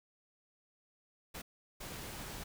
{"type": "noise bursts at uneven times", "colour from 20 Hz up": "pink", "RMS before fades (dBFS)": -45, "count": 2, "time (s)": [[1.34, 1.42], [1.8, 2.44]], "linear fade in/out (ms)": 10, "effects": []}